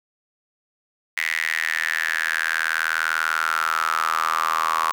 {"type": "tone with high-pass filter sweep", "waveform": "sawtooth", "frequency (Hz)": 80.4, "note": "E2", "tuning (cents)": -43, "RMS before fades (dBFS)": -23, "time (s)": [1.17, 4.92], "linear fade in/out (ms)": 0, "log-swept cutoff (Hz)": [2000, 1100], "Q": 8.3, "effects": []}